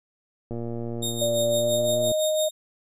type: click train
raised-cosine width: 2 ms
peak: -20 dBFS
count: 189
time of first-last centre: 0.51-2.117 s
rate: 117 Hz
type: tone with tremolo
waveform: 20% pulse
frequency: 3696 Hz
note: A#7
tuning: 16 cents flat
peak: -20 dBFS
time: 1.02-2.51 s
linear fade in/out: 10 ms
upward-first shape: sine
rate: 5.9 Hz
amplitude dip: 70%
type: tone with pitch glide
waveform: sine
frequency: 587.3 to 620.1 Hz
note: D5 to D#5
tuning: 0 to -6 cents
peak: -21 dBFS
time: 1.21-2.49 s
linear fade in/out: 10 ms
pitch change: +94 cents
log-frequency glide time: 1.5-2.11 s
effects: none